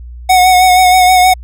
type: tone with vibrato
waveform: square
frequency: 736 Hz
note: F#5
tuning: 9 cents flat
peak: -5 dBFS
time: 0.29-1.34 s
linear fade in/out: 10 ms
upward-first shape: sine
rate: 6.3 Hz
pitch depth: 28 cents each way
effects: added 60 Hz sine -26 dBFS peak until 1.43 s